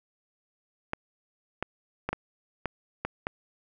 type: clicks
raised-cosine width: 0.5 ms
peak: -14 dBFS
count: 7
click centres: 0.934 / 1.626 / 2.09 / 2.13 / 2.657 / 3.05 / 3.269 s
effects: none